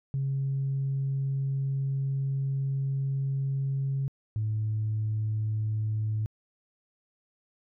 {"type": "tone pair in turn", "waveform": "sine", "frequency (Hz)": [136.3, 108.18], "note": ["C#3", "A2"], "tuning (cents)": [-29, -29], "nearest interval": "major third", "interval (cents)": 400, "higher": "first", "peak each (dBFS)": -25, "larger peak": "neither", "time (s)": [[0.14, 4.08], [4.36, 6.26]], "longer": "first", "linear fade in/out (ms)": 0, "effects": ["tanh soft clip ceiling -22 dBFS"]}